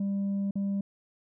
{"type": "tone with dropouts", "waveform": "sine", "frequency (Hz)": 198.3, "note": "G3", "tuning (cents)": 20, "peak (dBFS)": -24, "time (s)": [0, 0.81], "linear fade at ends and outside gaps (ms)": 5, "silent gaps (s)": [0.51, 0.555], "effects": ["tanh soft clip ceiling -26 dBFS"]}